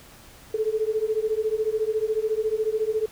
sine beating tone pair, 428.6 / 442.6 Hz, A4 / A4, -45 / +10 cents, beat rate 14 Hz, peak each -25 dBFS, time 0.54-3.06 s, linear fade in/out 5 ms, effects pink hiss -49 dBFS RMS until 3.11 s

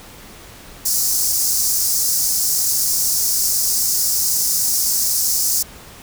pink high-pass noise, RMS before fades -18 dBFS, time 0.85-5.63 s, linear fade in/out 10 ms, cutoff 5000 Hz, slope 48 dB/octave, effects pink hiss -40 dBFS RMS until 6.02 s

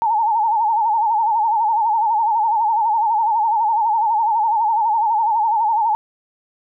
sine tone with vibrato, 880 Hz, A5, in tune, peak -14 dBFS, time 0.02-5.95 s, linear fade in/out 0 ms, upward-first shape sine, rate 12 Hz, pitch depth 100 cents each way, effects none

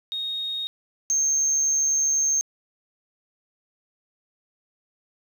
sine tone pair in turn, 3729 / 6374 Hz, A#7 / G8, 0 / +28 cents, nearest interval major sixth, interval 928 cents, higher second, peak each -26 / -18 dBFS, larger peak second, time 0.12-0.67 / 1.1-2.41 s, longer second, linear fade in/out 0 ms, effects tanh soft clip ceiling -15 dBFS + 9-bit

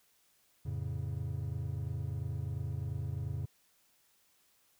triangle chord, F augmented, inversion none, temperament equal with one note detuned, 87.06 / 110 / 138.59 Hz, F2 / A2 / C#3, -5 / 0 / 0 cents, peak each -37 / -37 / -37 dBFS, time 0.65-3.46 s, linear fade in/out 10 ms, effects white hiss -70 dBFS RMS until 4.79 s

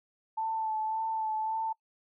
sine tone with vibrato, 880 Hz, A5, in tune, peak -29 dBFS, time 0.37-1.73 s, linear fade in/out 10 ms, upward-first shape sine, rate 1.8 Hz, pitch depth 23 cents each way, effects noise-tail reverb RT60 0.1 s tail -23 dB re dry

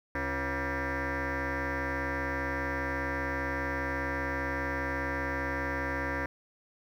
sine tone with frequency modulation, 757 Hz, F#5, 39 cents sharp, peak -28 dBFS, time 0.15-6.26 s, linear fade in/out 2 ms, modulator 207 Hz, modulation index 5.8, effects tanh soft clip ceiling -27 dBFS + 10-bit

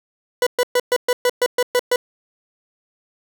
40% pulse tone bursts, 493.9 Hz, B4, in tune, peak -13 dBFS, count 10, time 0.42-1.96 s, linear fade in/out 2 ms, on 46 ms, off 120 ms, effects none

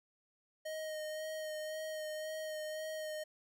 square tone with vibrato, 622 Hz, D#5, 1 cent flat, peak -40 dBFS, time 0.65-3.24 s, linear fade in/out 10 ms, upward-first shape sine, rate 1.9 Hz, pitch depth 19 cents each way, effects none

